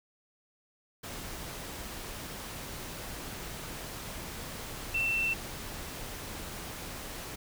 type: tone in noise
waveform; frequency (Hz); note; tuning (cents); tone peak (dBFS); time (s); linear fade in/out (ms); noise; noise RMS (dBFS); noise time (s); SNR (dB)
sine; 2685; E7; +31; -27; 4.94-5.34; 10; pink; -41; 1.03-7.36; +11
effects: none